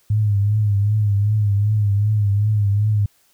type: tone with vibrato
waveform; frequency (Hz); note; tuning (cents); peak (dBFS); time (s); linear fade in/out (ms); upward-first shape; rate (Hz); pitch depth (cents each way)
sine; 103.7; G#2; -2; -14; 0.1-3.06; 5; triangle; 2.6; 77
effects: white hiss -59 dBFS RMS until 3.33 s